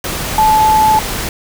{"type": "tone in noise", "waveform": "sine", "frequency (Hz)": 867, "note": "A5", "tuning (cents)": -26, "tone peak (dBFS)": -7, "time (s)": [0.38, 0.99], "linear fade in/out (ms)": 2, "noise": "pink", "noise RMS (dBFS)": -20, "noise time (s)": [0.04, 1.29], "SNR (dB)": 10, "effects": []}